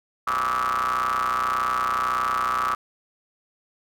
40% pulse ring-modulated tone, 61.74 Hz, B1, in tune, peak -18 dBFS, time 0.27-2.75 s, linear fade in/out 5 ms, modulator 1220 Hz, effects none

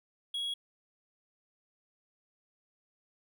triangle tone, 3322 Hz, G#7, in tune, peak -31 dBFS, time 0.34-0.54 s, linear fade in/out 5 ms, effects none

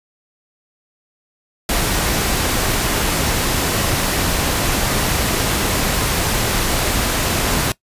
pink noise, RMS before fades -18 dBFS, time 1.69-7.72 s, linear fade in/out 2 ms, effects noise-tail reverb RT60 0.1 s tail -20 dB re dry + resampled to 32000 Hz

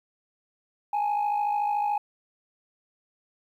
sine tone pair together, 826.3 / 880 Hz, G#5 / A5, -9 / 0 cents, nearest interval minor second, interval 109 cents, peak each -22 / -29 dBFS, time 0.93-1.98 s, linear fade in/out 5 ms, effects tanh soft clip ceiling -21 dBFS + 10-bit

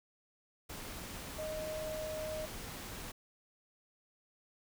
sine tone in noise, 622.3 Hz, D#5, in tune, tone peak -38 dBFS, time 1.38-2.46 s, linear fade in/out 10 ms, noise pink, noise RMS -45 dBFS, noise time 0.69-3.12 s, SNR +4 dB, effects none

